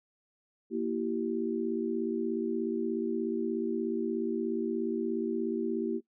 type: chord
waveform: sine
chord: E diminished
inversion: second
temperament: equal with one note detuned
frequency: 233.1 / 329.6 / 386.4 Hz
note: Bb3 / E4 / G4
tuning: 0 / 0 / -25 cents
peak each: -33 dBFS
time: 0.7-6.01 s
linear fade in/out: 50 ms
effects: noise-tail reverb RT60 0.1 s tail -18 dB re dry